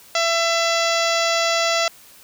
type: harmonic tone with a mistuned harmonic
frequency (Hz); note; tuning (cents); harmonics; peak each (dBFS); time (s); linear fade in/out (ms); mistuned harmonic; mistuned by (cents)
670; E5; +28; 1 / 2 / 3 / 4 / 5 / 6 / 7 / 8 / 9 / 10; -21 / -24 / -26 / -27 / -28 / -29 / -29 / -30 / -31 / -31; 0.15-1.88; 2; 10; +65
effects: white hiss -47 dBFS RMS until 2.23 s

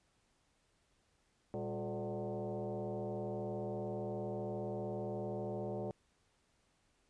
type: tone with frequency modulation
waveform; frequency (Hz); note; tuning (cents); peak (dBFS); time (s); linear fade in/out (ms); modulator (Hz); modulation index
sine; 116.54; A#2; 0; -37; 1.54-5.91; 0; 158; 3.7
effects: pink hiss -75 dBFS RMS until 7.09 s + resampled to 22050 Hz

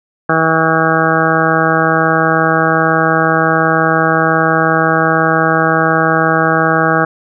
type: harmonic tone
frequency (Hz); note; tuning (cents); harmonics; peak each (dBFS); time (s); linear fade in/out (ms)
161.3; E3; -37; 1 / 2 / 3 / 4 / 5 / 7 / 8 / 9 / 10; -18 / -18 / -18 / -18 / -18 / -18 / -18 / -18 / -18; 0.29-7.05; 5
effects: none

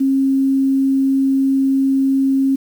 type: tone with quantisation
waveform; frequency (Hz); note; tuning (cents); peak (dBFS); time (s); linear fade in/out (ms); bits
sine; 269.7; C#4; -47; -12; 0-2.56; 10; 7
effects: none

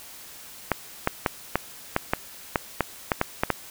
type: clicks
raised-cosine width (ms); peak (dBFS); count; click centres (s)
0.5; -5; 12; 0.717 / 1.074 / 1.262 / 1.556 / 1.964 / 2.135 / 2.558 / 2.807 / 3.118 / 3.214 / 3.435 / 3.503
effects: white hiss -44 dBFS RMS until 3.7 s

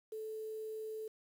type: tone with quantisation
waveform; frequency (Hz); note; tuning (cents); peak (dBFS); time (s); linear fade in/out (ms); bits
sine; 436.3; A4; -15; -40; 0.12-1.08; 5; 10
effects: none

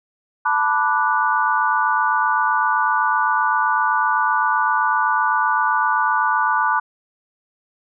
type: chord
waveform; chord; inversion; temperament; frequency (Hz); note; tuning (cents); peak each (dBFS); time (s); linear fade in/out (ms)
sine; B minor seventh; third; equal with one note detuned; 880 / 987.8 / 1174.7 / 1474; A5 / B5 / D6 / F#6; 0 / 0 / 0 / -7; -21; 0.45-6.8; 10
effects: none

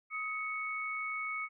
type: tone pair together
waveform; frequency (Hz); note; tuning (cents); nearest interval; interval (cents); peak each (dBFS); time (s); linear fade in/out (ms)
sine; 1263.5 / 2217; D#6 / C#7; +26 / 0; minor seventh; 974; -39 / -36; 0.1-1.49; 50
effects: none

